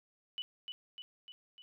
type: tone with echo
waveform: sine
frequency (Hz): 2973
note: F#7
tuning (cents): +8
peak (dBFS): -36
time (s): 0.38-0.42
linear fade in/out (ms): 0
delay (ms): 300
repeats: 4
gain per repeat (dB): -4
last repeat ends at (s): 1.62
effects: none